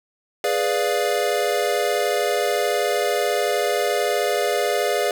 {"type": "chord", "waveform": "square", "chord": "G# diminished seventh", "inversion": "none", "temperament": "equal", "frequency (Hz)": [415.3, 493.9, 587.3, 698.5], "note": ["G#4", "B4", "D5", "F5"], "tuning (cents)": [0, 0, 0, 0], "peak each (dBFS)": [-25, -26, -25, -26], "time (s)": [0.44, 5.11], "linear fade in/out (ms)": 2, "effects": []}